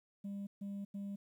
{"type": "tone bursts at uneven times", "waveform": "sine", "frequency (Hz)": 200, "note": "G3", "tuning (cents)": 35, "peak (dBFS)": -37, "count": 3, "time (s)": [[0.24, 0.47], [0.61, 0.85], [0.94, 1.16]], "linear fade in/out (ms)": 10, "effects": ["tanh soft clip ceiling -39 dBFS", "12-bit"]}